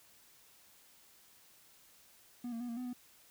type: tone with pitch steps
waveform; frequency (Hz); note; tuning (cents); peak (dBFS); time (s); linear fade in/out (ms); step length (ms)
triangle; 242.9 / 230.1 / 243.8 / 232.5 / 250.8 / 246.6; B3 / A#3 / B3 / A#3 / B3 / B3; -29 / -22 / -22 / -4 / +27 / -2; -36; 2.44-2.932; 5; 82
effects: white hiss -63 dBFS RMS until 3.3 s